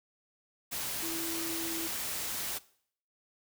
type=tone in noise; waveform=sine; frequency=330.2 Hz; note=E4; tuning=3 cents sharp; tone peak=-38 dBFS; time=1.02-1.88 s; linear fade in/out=20 ms; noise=white; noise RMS=-36 dBFS; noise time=0.71-2.59 s; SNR=-5 dB; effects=noise-tail reverb RT60 0.6 s tail -20 dB re dry